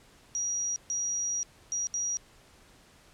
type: tone bursts at uneven times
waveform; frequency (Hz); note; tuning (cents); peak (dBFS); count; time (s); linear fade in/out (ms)
sine; 5750; F8; +50; -28; 4; 0.35-0.76 / 0.9-1.43 / 1.72-1.87 / 1.94-2.17; 0
effects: pink hiss -58 dBFS RMS until 3.13 s + low-pass 10000 Hz 12 dB/octave